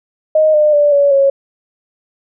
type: tone with pitch steps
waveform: sine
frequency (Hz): 622.3 / 603.5 / 585.3 / 567.7 / 550.6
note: D#5 / D5 / D5 / C#5 / C#5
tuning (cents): 0 / +47 / -6 / +41 / -12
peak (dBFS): -7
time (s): 0.35-1.3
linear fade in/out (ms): 5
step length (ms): 190
effects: none

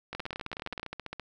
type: two click trains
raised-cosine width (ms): 0.3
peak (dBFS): -21 / -20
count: 17 / 14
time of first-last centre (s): 0.13-1.197 / 0.15-0.831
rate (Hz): 15 / 19.1
effects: none

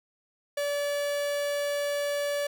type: tone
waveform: 45% pulse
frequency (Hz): 576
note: D5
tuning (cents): -34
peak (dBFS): -27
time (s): 0.57-2.47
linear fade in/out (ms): 5
effects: none

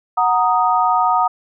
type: chord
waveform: sine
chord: D# minor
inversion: first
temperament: equal with one note detuned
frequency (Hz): 737.9 / 932.3 / 1244.5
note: F#5 / A#5 / D#6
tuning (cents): -5 / 0 / 0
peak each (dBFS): -17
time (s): 0.17-1.28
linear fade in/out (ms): 10
effects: none

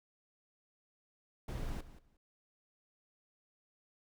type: noise with echo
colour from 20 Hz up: brown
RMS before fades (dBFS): -39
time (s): 1.48-1.81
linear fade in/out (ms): 5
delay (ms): 180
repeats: 2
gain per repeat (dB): -15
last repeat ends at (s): 2.17
effects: none

